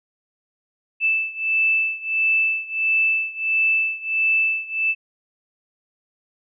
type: beating tone pair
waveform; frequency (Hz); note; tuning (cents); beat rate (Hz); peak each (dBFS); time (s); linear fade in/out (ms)
sine; 2637 / 2638.5; E7 / E7; 0 / +1; 1.5; -20 / -22; 1-4.95; 50
effects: none